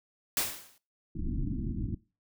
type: noise with exponential decay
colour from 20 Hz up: white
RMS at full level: -26 dBFS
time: 0.37-0.78 s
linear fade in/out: 1 ms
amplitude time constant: 88 ms
type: low-pass noise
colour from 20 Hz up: pink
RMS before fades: -33 dBFS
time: 1.15-1.95 s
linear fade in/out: 5 ms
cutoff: 330 Hz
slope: 96 dB/octave
effects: noise-tail reverb RT60 0.3 s tail -20 dB re dry